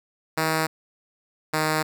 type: tone pair in turn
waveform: 5% pulse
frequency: 158.8 / 155.8 Hz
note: D#3 / D#3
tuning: +36 / +3 cents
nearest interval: unison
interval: 33 cents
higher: first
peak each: -10 dBFS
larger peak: neither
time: 0.37-0.67 / 1.53-1.83 s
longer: neither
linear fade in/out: 10 ms
effects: none